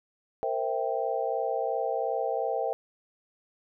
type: chord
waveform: sine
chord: C dominant seventh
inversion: third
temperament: equal with one note detuned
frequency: 460.5 / 523.3 / 659.3 / 784 Hz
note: Bb4 / C5 / E5 / G5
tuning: -21 / 0 / 0 / 0 cents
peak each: -32 dBFS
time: 0.43-2.73 s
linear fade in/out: 0 ms
effects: none